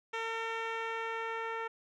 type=tone with low-pass filter sweep; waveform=10% pulse; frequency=453.2 Hz; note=A#4; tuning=49 cents flat; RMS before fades=-37 dBFS; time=0.13-1.68 s; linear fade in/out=10 ms; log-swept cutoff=3700 to 1800 Hz; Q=0.83; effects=none